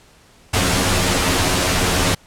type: noise with comb filter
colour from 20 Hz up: pink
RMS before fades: -17 dBFS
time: 0.53-2.15 s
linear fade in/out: 10 ms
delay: 11 ms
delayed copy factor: +0.85
effects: pink hiss -50 dBFS RMS until 2.26 s + low-pass 10000 Hz 12 dB/octave